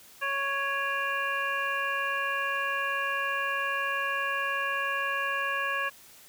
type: harmonic tone with a mistuned harmonic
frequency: 554.4 Hz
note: C#5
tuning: in tune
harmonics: 1 / 2 / 3 / 4 / 5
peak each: -38 / -32 / -30 / -38 / -36 dBFS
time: 0.21-5.9 s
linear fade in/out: 20 ms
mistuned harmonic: 4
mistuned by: +140 cents
effects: white hiss -53 dBFS RMS until 6.28 s